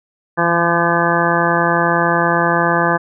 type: harmonic tone with a mistuned harmonic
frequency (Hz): 170.7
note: F3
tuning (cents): -39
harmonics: 1 / 2 / 3 / 4 / 5 / 6 / 7 / 9 / 10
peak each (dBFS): -21 / -21 / -21 / -21 / -21 / -21 / -21 / -21 / -21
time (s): 0.37-2.98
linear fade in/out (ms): 20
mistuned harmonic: 1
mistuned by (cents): -32
effects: none